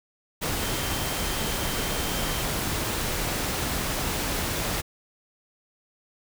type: tone in noise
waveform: sine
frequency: 3136 Hz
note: G7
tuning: in tune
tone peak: -39 dBFS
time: 0.6-2.43 s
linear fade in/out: 20 ms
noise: pink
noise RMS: -28 dBFS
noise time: 0.41-4.82 s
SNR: -14 dB
effects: none